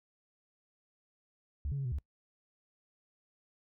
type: tone with pitch steps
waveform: sine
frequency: 71.7 / 140.1 / 136.9 / 123.7 / 71.7 Hz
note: D2 / C#3 / C#3 / B2 / D2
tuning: -41 / +19 / -21 / +3 / -41 cents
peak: -31 dBFS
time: 1.65-1.985 s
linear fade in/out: 0 ms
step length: 67 ms
effects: noise-tail reverb RT60 0.1 s tail -24 dB re dry + tanh soft clip ceiling -29 dBFS